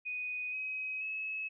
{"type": "tone with pitch steps", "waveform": "sine", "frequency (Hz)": [2489, 2534, 2580], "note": ["D#7", "D#7", "E7"], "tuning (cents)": [0, 31, -38], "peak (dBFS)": -35, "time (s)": [0.05, 1.49], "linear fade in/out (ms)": 20, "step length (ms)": 480, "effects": []}